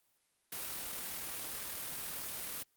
white noise with amplitude modulation, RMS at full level -40 dBFS, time 0.52-2.63 s, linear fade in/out 5 ms, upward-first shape sine, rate 39.1 Hz, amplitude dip 25%, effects white hiss -75 dBFS RMS until 2.76 s + Opus 32 kbps

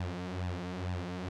sawtooth tone with flanger, 90.1 Hz, F#2, 45 cents flat, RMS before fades -37 dBFS, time 0-1.29 s, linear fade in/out 5 ms, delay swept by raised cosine 1.1 to 6.8 ms, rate 2.2 Hz, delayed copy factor +0.8, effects low-pass 5000 Hz 12 dB/octave

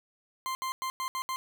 40% pulse tone bursts at uneven times, 1046.5 Hz, C6, in tune, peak -30 dBFS, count 6, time 0.46-0.55 / 0.62-0.72 / 0.82-0.9 / 1-1.08 / 1.15-1.22 / 1.29-1.36 s, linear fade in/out 0 ms, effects none

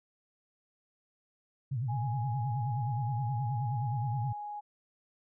sine tone with vibrato, 123.9 Hz, B2, 6 cents sharp, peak -30 dBFS, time 1.71-4.33 s, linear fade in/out 10 ms, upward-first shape sine, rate 9.5 Hz, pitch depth 200 cents each way
sine tone, 830.6 Hz, G#5, in tune, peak -37 dBFS, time 1.88-4.61 s, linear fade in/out 20 ms
effects none

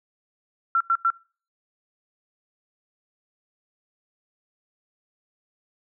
sine tone bursts, 1358 Hz, F6, 49 cents flat, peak -17 dBFS, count 3, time 0.75-1.103 s, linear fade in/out 2 ms, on 55 ms, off 94 ms, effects noise-tail reverb RT60 0.4 s tail -25 dB re dry

